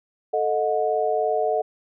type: chord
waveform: sine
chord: D# diminished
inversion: second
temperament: equal with one note detuned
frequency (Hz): 440 / 622.3 / 725.6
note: A4 / D#5 / F#5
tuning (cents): 0 / 0 / -34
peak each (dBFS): -24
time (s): 0.33-1.62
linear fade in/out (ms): 10
effects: none